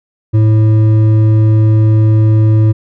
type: tone with hard clipping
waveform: sine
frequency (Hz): 108.9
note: A2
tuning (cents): -17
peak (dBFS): -7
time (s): 0.33-2.73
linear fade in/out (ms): 20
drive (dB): 7
effects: none